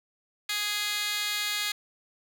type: tone with high-pass filter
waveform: 15% pulse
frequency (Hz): 415.3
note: G#4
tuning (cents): 0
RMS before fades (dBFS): -30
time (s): 0.49-1.72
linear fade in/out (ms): 5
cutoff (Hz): 2700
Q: 3.5
effects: none